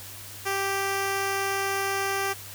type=tone; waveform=10% pulse; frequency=392 Hz; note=G4; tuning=in tune; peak=-17 dBFS; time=0.45-2.34 s; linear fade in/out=20 ms; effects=added 99 Hz sine -47 dBFS peak until 2.54 s + white hiss -42 dBFS RMS until 2.54 s